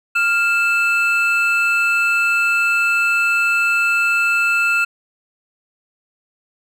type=tone pair together; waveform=triangle; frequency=1396.9 / 2637 Hz; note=F6 / E7; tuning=0 / 0 cents; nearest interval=major seventh; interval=1100 cents; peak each=-15 dBFS; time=0.15-4.85 s; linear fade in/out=10 ms; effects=none